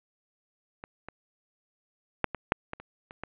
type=clicks; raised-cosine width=0.5 ms; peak=-25 / -25 / -8 / -18 / -6 / -19 / -28 / -28 / -21 dBFS; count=9; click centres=0.839 / 1.086 / 2.243 / 2.347 / 2.521 / 2.734 / 2.8 / 3.109 / 3.236 s; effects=resampled to 8000 Hz + 8-bit